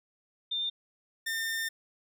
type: tone pair in turn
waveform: sine / sawtooth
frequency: 3604 / 1808.3 Hz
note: A7 / A6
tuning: +41 / +47 cents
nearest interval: octave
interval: 1194 cents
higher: first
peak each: -29 / -27 dBFS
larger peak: second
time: 0.51-0.7 / 1.26-1.69 s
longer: second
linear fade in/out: 10 ms
effects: none